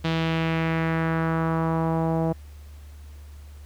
sawtooth tone with low-pass filter sweep, 162.9 Hz, E3, 20 cents flat, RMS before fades -24 dBFS, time 0.04-2.33 s, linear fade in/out 10 ms, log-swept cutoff 3600 to 690 Hz, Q 2, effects added 73 Hz sine -40 dBFS peak until 3.65 s + pink hiss -56 dBFS RMS until 3.65 s

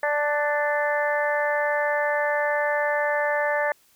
harmonic tone with a mistuned harmonic, 293.7 Hz, D4, in tune, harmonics 2 / 3 / 4 / 5 / 6 / 7, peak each -24 / -28 / -34 / -35 / -26 / -35 dBFS, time 0.03-3.72 s, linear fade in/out 2 ms, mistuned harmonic 5, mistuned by +23 cents, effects white hiss -60 dBFS RMS until 3.95 s

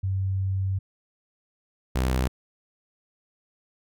sine / sawtooth tone pair in turn, 95.8 / 63.94 Hz, G2 / C2, -39 / -39 cents, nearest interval perfect fifth, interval 700 cents, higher first, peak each -23 / -18 dBFS, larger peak second, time 0.03-0.79 / 1.95-2.28 s, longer first, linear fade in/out 10 ms, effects none

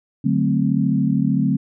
sine chord, D dominant seventh, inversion none, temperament equal with one note detuned, 146.83 / 186.39 / 220 / 261.6 Hz, D3 / F#3 / A3 / C4, 0 / +13 / 0 / 0 cents, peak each -21 dBFS, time 0.24-1.57 s, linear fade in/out 10 ms, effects none

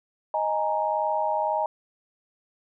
sine chord, D# suspended fourth, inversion none, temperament equal, 622.3 / 830.6 / 932.3 Hz, D#5 / G#5 / A#5, 0 / 0 / 0 cents, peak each -27 dBFS, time 0.34-1.66 s, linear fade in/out 2 ms, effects none

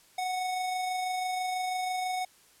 square tone with amplitude modulation, 738 Hz, F#5, 5 cents flat, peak -29 dBFS, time 0.18-2.25 s, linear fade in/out 5 ms, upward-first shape sine, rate 26.1 Hz, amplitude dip 25%, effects white hiss -60 dBFS RMS until 2.6 s + low-pass 12000 Hz 12 dB/octave

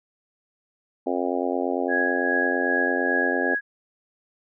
harmonic tone, 88.9 Hz, F2, 31 cents sharp, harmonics 3 / 4 / 5 / 6 / 7 / 8 / 9, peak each -28 / -29 / -30 / -31 / -31 / -32 / -33 dBFS, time 1.06-3.55 s, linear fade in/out 10 ms
sine tone with tremolo, 1661.2 Hz, G#6, in tune, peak -21 dBFS, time 1.88-3.61 s, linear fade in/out 50 ms, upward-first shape sine, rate 2.5 Hz, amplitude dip 45%
effects none

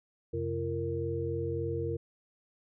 sine tone cluster, 91 / 134.5 / 340.2 / 461.9 Hz, F#2 / C3 / F4 / A#4, -28 / +48 / -45 / -16 cents, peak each -36 / -38 / -37 / -34 dBFS, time 0.33-1.97 s, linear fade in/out 10 ms, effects none

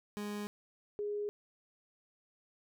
30% pulse / sine tone pair in turn, 206.9 / 413.8 Hz, G#3 / G#4, -6 / -6 cents, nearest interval octave, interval 1200 cents, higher second, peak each -35 / -34 dBFS, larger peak second, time 0.17-0.47 / 0.99-1.29 s, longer neither, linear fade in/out 0 ms, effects none

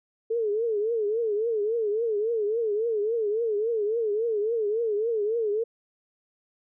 sine tone with vibrato, 438.3 Hz, A4, 7 cents flat, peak -23 dBFS, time 0.3-5.64 s, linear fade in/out 10 ms, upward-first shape triangle, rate 3.6 Hz, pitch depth 150 cents each way, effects none

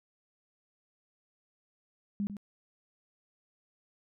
sine tone with echo, 202.7 Hz, G#3, 42 cents flat, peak -29 dBFS, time 2.2-2.27 s, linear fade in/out 0 ms, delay 98 ms, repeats 1, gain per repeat -9 dB, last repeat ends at 2.368 s, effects none

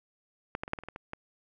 clicks, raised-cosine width 0.5 ms, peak -17 / -18 / -26 / -13 / -24 / -30 / -24 / -25 / -22 dBFS, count 9, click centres 0.551 / 0.635 / 0.679 / 0.734 / 0.788 / 0.836 / 0.886 / 0.961 / 1.134 s, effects none

